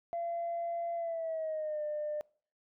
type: tone with pitch glide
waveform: sine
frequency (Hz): 682 to 600.6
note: F5 to D5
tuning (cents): -41 to +39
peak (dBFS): -32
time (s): 0.13-2.21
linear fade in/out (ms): 0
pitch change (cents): -220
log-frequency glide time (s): 0.95-1.82
effects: noise-tail reverb RT60 0.5 s tail -25 dB re dry + tanh soft clip ceiling -29 dBFS